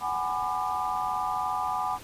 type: chord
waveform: sine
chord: G# half-diminished seventh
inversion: third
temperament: just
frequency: 747.5 / 830.6 / 996.7 / 1196.1 Hz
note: F#5 / G#5 / B5 / D6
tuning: +17 / 0 / +16 / +31 cents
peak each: -32 dBFS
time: 0-1.99 s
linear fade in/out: 50 ms
effects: pink hiss -47 dBFS RMS until 2.03 s + resampled to 32000 Hz